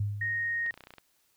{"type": "tone with exponential decay", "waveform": "sine", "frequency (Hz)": 102.6, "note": "G#2", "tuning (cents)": -21, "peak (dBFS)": -25, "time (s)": [0, 0.74], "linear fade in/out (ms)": 5, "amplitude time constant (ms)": 160}
{"type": "tone", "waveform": "sine", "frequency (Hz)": 1863, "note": "A#6", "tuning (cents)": -2, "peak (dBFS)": -28, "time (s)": [0.21, 0.71], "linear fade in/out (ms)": 5}
{"type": "clicks", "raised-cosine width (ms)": 0.3, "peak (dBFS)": -31, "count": 10, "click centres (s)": [0.663, 0.709, 0.741, 0.776, 0.807, 0.838, 0.871, 0.906, 0.938, 0.983]}
{"effects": ["white hiss -70 dBFS RMS until 1.36 s"]}